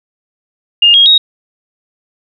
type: tone with pitch steps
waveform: sine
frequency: 2827 / 3266 / 3774 Hz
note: F7 / G#7 / A#7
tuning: +20 / -30 / +21 cents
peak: -3 dBFS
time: 0.82-1.18 s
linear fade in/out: 5 ms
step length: 120 ms
effects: none